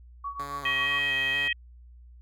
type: tone with tremolo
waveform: sine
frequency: 1127 Hz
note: C#6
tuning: 28 cents sharp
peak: -29 dBFS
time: 0.24-0.99 s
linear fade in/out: 5 ms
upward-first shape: triangle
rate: 7.3 Hz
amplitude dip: 85%
type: tone with vibrato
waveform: 5% pulse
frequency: 138.59 Hz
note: C#3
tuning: in tune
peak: -28 dBFS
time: 0.39-1.48 s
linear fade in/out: 5 ms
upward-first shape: square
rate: 2.1 Hz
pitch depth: 44 cents each way
type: harmonic tone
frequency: 634 Hz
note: D#5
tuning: 32 cents sharp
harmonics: 3 / 4 / 5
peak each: -27 / -29 / -31 dBFS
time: 0.65-1.53 s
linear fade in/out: 5 ms
effects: added 60 Hz sine -47 dBFS peak until 2.21 s